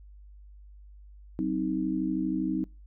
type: chord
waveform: sine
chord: C diminished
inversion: second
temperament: just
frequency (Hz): 188.37 / 261.6 / 314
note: Gb3 / C4 / Eb4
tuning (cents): +31 / 0 / +16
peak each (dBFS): -32 / -31 / -29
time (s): 1.39-2.64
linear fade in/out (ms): 0
effects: noise-tail reverb RT60 0.3 s tail -26 dB re dry + added 50 Hz sine -47 dBFS peak until 2.86 s